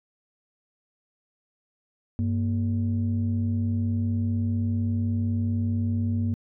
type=tone pair together; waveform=sine; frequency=98 / 233.8 Hz; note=G2 / A#3; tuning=0 / +5 cents; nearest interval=octave + minor third; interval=1505 cents; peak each=-23 / -26 dBFS; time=2.19-6.34 s; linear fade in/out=0 ms; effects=tanh soft clip ceiling -17 dBFS

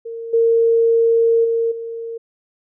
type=tone with level steps; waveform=sine; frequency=459.2 Hz; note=A#4; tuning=26 cents flat; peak=-26 / -11 / -15 / -25 dBFS; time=0.05-2.18 s; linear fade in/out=10 ms; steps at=0.33 / 1.44 / 1.71 s; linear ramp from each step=10 ms; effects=none

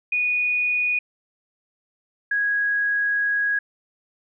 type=tone pair in turn; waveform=sine; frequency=2466 / 1654.9 Hz; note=D#7 / G#6; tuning=-16 / -7 cents; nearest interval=perfect fifth; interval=691 cents; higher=first; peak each=-19 dBFS; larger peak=neither; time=0.12-0.99 / 2.31-3.59 s; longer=second; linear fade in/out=5 ms; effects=none

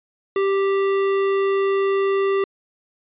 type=tone with tanh clipping; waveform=sine; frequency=392 Hz; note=G4; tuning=in tune; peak=-19 dBFS; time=0.36-2.44 s; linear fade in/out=2 ms; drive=17 dB; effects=resampled to 8000 Hz

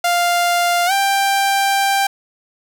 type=tone with pitch glide; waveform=sawtooth; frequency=698.5 to 788.6 Hz; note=F5 to G5; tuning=0 to +10 cents; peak=-10 dBFS; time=0.04-2.07 s; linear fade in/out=5 ms; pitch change=+210 cents; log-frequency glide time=0.86-0.92 s; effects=none

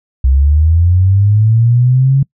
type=linear sweep; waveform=sine; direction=up; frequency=63.5 to 138.59 Hz; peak=-6 dBFS; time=0.24-2.23 s; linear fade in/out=5 ms; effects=noise-tail reverb RT60 0.1 s tail -25 dB re dry

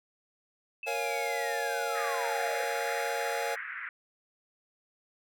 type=linear sweep; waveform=sine; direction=down; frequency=2647 to 469.7 Hz; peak=-36 dBFS; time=0.83-2.64 s; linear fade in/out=2 ms
type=chord; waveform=square; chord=Bb minor seventh; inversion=none; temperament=equal; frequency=466.2 / 554.4 / 698.5 / 830.6 Hz; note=Bb4 / Db5 / F5 / Ab5; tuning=0 / 0 / 0 / 0 cents; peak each=-37 dBFS; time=0.86-3.56 s; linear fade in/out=20 ms
type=band-pass noise; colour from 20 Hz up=pink; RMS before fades=-39 dBFS; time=1.95-3.89 s; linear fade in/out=2 ms; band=1400 to 2100 Hz; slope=48 dB/octave
effects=none

